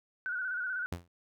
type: tone with vibrato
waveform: sine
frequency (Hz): 1480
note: F#6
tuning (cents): 0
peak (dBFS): -32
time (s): 0.26-0.86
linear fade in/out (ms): 0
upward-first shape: square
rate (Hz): 16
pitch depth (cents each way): 49
type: tone with exponential decay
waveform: sawtooth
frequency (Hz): 86.8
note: F2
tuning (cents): -10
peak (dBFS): -27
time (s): 0.92-1.08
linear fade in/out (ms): 5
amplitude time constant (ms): 33
effects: none